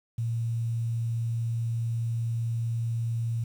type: tone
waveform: sine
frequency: 115.6 Hz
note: A#2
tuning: 14 cents flat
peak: -26 dBFS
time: 0.18-3.44 s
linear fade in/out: 5 ms
effects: 9-bit